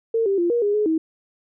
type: tone with pitch steps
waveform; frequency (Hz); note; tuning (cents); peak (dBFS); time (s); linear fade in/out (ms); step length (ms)
sine; 454.5 / 393.2 / 345.6 / 475.1 / 410.3 / 422.4 / 320.2; A#4 / G4 / F4 / A#4 / G#4 / G#4 / D#4; -44 / +5 / -18 / +33 / -21 / +29 / +50; -17; 0.14-0.98; 5; 120
effects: none